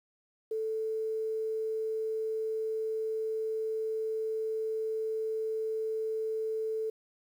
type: tone with quantisation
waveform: sine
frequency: 440 Hz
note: A4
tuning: in tune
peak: -30 dBFS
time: 0.51-6.9 s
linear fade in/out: 5 ms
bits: 10
effects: none